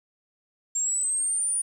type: linear sweep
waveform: sine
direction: up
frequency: 7370 to 9580 Hz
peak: -21 dBFS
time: 0.75-1.62 s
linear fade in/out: 10 ms
effects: tanh soft clip ceiling -22 dBFS + 9-bit